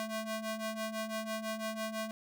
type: ring-modulated tone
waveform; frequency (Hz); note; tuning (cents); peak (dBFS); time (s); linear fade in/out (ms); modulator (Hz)
sawtooth; 440; A4; 0; -29; 0-2.11; 0; 223
effects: none